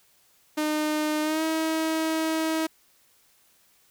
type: tone with pitch glide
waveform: sawtooth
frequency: 305.1 to 319.5 Hz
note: D#4 to D#4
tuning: -34 to +46 cents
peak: -20 dBFS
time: 0.57-2.67 s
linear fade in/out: 10 ms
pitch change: +80 cents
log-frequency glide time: 1.22-1.43 s
effects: white hiss -62 dBFS RMS until 3.9 s